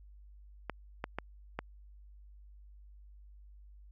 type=clicks; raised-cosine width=0.5 ms; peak=-20 dBFS; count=4; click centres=0.697 / 1.041 / 1.186 / 1.59 s; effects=added 50 Hz sine -52 dBFS peak until 3.91 s